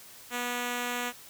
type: tone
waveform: 5% pulse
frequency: 243.8 Hz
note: B3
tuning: 22 cents flat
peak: -19 dBFS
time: 0.3-1.13 s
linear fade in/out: 50 ms
effects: white hiss -50 dBFS RMS until 1.29 s